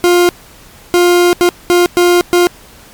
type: tone bursts at uneven times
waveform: 40% pulse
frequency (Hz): 352.2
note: F4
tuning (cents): +15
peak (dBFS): -5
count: 6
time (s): 0.04-0.29 / 0.94-1.33 / 1.41-1.49 / 1.7-1.86 / 1.97-2.21 / 2.33-2.47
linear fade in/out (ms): 0
effects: pink hiss -39 dBFS RMS until 2.93 s + MP3 96 kbps